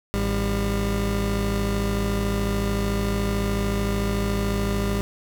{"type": "tone pair together", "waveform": "25% pulse", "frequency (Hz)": [53.65, 200], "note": ["A1", "G3"], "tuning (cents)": [-43, 35], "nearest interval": "octave + major seventh", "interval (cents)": 2278, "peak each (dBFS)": -21, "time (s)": [0.14, 5.01], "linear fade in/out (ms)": 0, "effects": ["9-bit"]}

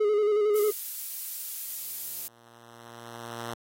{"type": "tone with vibrato", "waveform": "triangle", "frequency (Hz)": 419.6, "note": "G#4", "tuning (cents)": 18, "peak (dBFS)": -19, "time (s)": [0, 0.71], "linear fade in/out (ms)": 10, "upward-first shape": "square", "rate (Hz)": 11, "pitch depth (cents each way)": 34}
{"type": "noise", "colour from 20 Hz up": "violet", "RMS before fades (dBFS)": -34, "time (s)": [0.55, 2.28], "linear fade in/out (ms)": 10}
{"type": "tone with exponential growth", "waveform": "5% pulse", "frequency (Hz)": 117.4, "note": "A#2", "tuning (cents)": 13, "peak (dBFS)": -22, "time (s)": [1.37, 3.54], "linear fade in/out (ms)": 5, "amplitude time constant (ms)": 470}
{"effects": ["AAC 48 kbps"]}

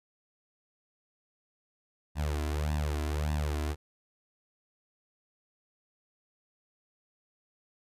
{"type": "tone with flanger", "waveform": "sawtooth", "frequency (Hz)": 75, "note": "D2", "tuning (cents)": 37, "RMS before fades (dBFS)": -31, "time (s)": [2.15, 3.76], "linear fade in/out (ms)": 50, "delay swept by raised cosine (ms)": [1.1, 3], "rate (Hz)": 1.7, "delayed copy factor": 0.9, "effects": ["resampled to 32000 Hz"]}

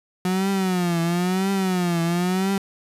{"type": "tone with vibrato", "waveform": "35% pulse", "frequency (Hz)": 181.1, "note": "F#3", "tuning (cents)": -37, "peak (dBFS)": -18, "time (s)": [0.25, 2.58], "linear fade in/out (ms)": 2, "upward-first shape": "triangle", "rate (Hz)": 0.99, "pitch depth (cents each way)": 150, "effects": ["resampled to 32000 Hz"]}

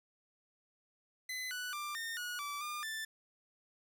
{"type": "tone with pitch steps", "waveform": "sawtooth", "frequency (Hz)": [2025, 1482, 1185, 1827, 1455, 1159, 1205, 1766], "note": ["B6", "F#6", "D6", "A#6", "F#6", "D6", "D6", "A6"], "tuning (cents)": [43, 2, 15, -35, -29, -23, 44, 6], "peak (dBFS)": -35, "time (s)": [1.29, 3.05], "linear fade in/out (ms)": 5, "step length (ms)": 220, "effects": []}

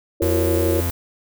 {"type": "chord", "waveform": "sine", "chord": "F# dominant seventh", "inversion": "third", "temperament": "equal with one note detuned", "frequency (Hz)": [337.9, 370, 466.2, 554.4], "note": ["E4", "F#4", "A#4", "C#5"], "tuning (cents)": [43, 0, 0, 0], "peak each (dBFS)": [-21, -26, -24, -25], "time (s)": [0.2, 0.81], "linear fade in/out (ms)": 10}
{"type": "noise", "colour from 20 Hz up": "violet", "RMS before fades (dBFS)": -30, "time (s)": [0.22, 0.91], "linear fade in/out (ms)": 5}
{"type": "tone", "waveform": "45% pulse", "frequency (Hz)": 86, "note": "F2", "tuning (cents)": -26, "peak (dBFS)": -21, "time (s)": [0.22, 0.9], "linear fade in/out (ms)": 0}
{"effects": []}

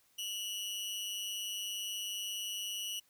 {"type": "tone with amplitude modulation", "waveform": "sawtooth", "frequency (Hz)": 2925, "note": "F#7", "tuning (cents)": -21, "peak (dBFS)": -31, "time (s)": [0.18, 3], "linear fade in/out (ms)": 10, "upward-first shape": "sine", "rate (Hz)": 202, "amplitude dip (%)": 65, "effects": ["white hiss -70 dBFS RMS until 3.09 s"]}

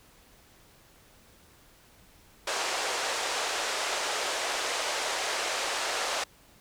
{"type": "band-pass noise", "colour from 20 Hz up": "pink", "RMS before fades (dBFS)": -31, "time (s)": [2.47, 6.24], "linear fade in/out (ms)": 5, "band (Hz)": [470, 8100], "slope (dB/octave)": 24, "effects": ["pink hiss -58 dBFS RMS until 6.6 s"]}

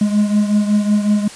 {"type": "beating tone pair", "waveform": "triangle", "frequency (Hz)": [207.1, 212.5], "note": ["G#3", "G#3"], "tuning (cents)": [-5, 40], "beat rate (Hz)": 5.4, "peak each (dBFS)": [-11, -17], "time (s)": [0.01, 1.28], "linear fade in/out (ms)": 5, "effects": ["white hiss -35 dBFS RMS until 1.35 s", "resampled to 22050 Hz"]}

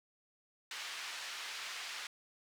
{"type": "band-pass noise", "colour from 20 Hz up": "pink", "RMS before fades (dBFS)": -44, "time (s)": [0.71, 2.07], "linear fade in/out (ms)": 2, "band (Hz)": [1600, 5200], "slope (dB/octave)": 12, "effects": []}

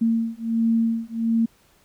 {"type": "beating tone pair", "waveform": "sine", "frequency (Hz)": [227.2, 228.6], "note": ["A#3", "A#3"], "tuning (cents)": [-44, -34], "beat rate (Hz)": 1.4, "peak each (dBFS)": -22, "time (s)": [0.01, 1.46], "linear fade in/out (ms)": 10, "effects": ["pink hiss -59 dBFS RMS until 1.84 s"]}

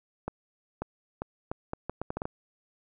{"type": "accelerating click train", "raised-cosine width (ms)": 1, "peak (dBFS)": -18, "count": 11, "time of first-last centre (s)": [0.28, 2.255], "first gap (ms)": 540, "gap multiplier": 0.74, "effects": []}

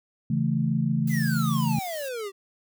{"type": "chord", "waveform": "sine", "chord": "A major", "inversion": "first", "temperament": "equal", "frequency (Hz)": [138.59, 164.81, 220], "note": ["C#3", "E3", "A3"], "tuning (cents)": [0, 0, 0], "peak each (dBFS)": -26, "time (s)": [0.3, 1.79], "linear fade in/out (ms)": 5}
{"type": "noise", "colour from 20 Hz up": "blue", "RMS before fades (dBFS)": -41, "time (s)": [1.07, 2.09], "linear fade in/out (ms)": 5}
{"type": "exponential sweep", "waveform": "square", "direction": "down", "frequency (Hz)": [2093, 378.8], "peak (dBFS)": -31, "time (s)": [1.09, 2.32], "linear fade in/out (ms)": 50}
{"effects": []}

